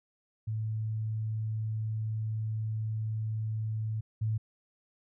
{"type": "tone pair in turn", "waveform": "sine", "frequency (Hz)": [109.5, 109.5], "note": ["A2", "A2"], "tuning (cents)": [-8, -8], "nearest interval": "unison", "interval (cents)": 0, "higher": "neither", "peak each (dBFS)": [-30, -27], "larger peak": "second", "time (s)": [[0.47, 4.01], [4.21, 4.38]], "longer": "first", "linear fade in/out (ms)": 10, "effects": []}